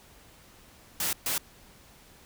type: noise bursts at uneven times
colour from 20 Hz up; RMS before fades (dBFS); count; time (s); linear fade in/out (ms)
white; -29; 2; 1-1.13 / 1.26-1.38; 2
effects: pink hiss -55 dBFS RMS until 2.25 s